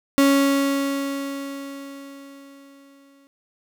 35% pulse tone with exponential decay, 277.2 Hz, C#4, in tune, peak -11 dBFS, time 0.18-3.27 s, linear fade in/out 0 ms, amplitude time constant 670 ms, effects none

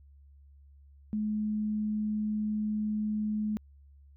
sine tone, 212.8 Hz, G#3, 42 cents sharp, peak -28 dBFS, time 1.13-3.57 s, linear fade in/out 0 ms, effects added 70 Hz sine -53 dBFS peak until 4.16 s

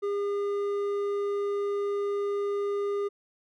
sine tone with hard clipping, 404.8 Hz, G#4, 44 cents flat, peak -28 dBFS, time 0.02-3.09 s, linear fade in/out 20 ms, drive 6 dB, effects none

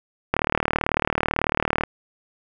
click train, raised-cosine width 0.5 ms, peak -4 dBFS, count 58, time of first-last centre 0.34-1.836 s, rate 38.1 Hz, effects none

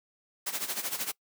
white noise with tremolo, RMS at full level -31 dBFS, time 0.46-1.12 s, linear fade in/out 10 ms, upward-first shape sine, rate 13 Hz, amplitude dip 75%, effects noise-tail reverb RT60 0.1 s tail -23 dB re dry + high-pass 200 Hz 12 dB/octave

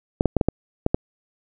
clicks, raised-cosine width 2 ms, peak -4 dBFS, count 7, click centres 0.209 / 0.257 / 0.367 / 0.412 / 0.486 / 0.864 / 0.945 s, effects none

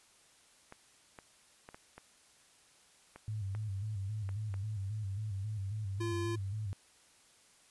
clicks, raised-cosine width 0.5 ms, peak -33 dBFS, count 9, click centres 0.724 / 1.188 / 1.689 / 1.745 / 1.98 / 3.16 / 3.55 / 4.291 / 4.541 s
sine tone with vibrato, 102.3 Hz, G#2, 26 cents flat, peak -35 dBFS, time 3.28-6.73 s, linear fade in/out 0 ms, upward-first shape square, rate 3.7 Hz, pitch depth 87 cents each way
square tone, 343.3 Hz, F4, 30 cents flat, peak -36 dBFS, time 6-6.36 s, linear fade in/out 10 ms
effects white hiss -64 dBFS RMS until 7.7 s + resampled to 24000 Hz

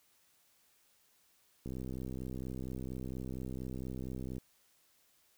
click train, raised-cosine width 3 ms, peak -29 dBFS, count 176, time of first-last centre 1.66-4.382 s, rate 64.3 Hz, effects white hiss -70 dBFS RMS until 5.37 s

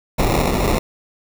pink noise with sample-and-hold, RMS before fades -17 dBFS, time 0.18-0.79 s, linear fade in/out 10 ms, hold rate 1575 Hz, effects none

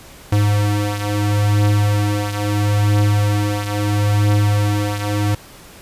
square beating tone pair, 103.2 / 103.95 Hz, G#2 / G#2, -10 / +2 cents, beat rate 0.75 Hz, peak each -16 / -21 dBFS, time 0.32-5.35 s, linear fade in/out 5 ms, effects pink hiss -41 dBFS RMS until 5.81 s + resampled to 32000 Hz

